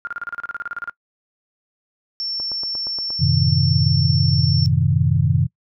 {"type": "tone bursts", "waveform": "sine", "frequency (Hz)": 1406, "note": "F6", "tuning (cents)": 11, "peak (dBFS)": -23, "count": 16, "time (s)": [0.05, 0.896], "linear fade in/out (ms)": 0, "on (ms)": 21, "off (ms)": 34}
{"type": "tone", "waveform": "sine", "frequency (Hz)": 5420, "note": "E8", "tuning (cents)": 47, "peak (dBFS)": -22, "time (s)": [2.2, 4.66], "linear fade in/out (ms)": 0}
{"type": "click train", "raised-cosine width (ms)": 1, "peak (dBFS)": -23, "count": 7, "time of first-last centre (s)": [2.4, 3.104], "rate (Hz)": 8.52}
{"type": "chord", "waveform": "sine", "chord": "F# diminished seventh", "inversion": "none", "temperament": "equal with one note detuned", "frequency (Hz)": [92.5, 110, 130.81, 157.19], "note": ["F#2", "A2", "C3", "Eb3"], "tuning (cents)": [0, 0, 0, 18], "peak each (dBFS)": [-20, -23, -18, -19], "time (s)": [3.19, 5.47], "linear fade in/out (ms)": 20}
{"effects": ["noise-tail reverb RT60 0.1 s tail -22 dB re dry"]}